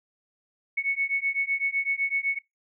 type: beating tone pair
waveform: sine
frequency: 2208 / 2215.9 Hz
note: C#7 / C#7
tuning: -7 / -1 cents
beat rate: 7.9 Hz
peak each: -27 dBFS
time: 0.77-2.39 s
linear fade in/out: 10 ms
effects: noise-tail reverb RT60 0.2 s tail -25 dB re dry